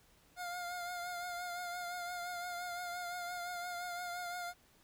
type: tone with vibrato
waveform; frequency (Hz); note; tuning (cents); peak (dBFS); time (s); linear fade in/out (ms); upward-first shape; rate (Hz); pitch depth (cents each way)
25% pulse; 708; F5; +23; -36; 0.36-4.54; 50; triangle; 5.8; 37
effects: pink hiss -67 dBFS RMS until 4.83 s